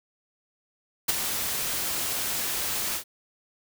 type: noise with ADSR envelope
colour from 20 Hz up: white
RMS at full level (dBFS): -20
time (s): 1.08-3.04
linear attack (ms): 14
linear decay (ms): 19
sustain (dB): -9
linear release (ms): 90
effects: none